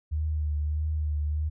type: tone with vibrato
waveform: sine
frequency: 75.9 Hz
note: D#2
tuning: 42 cents flat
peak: -25 dBFS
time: 0.11-1.5 s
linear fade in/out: 20 ms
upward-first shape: triangle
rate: 1.6 Hz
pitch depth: 43 cents each way
effects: none